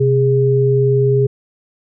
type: tone pair together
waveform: sine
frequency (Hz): 129.2 / 410.2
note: C3 / G#4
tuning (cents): -21 / -21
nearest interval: octave + minor sixth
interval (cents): 2000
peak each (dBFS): -13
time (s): 0-1.27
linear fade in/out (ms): 10
effects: none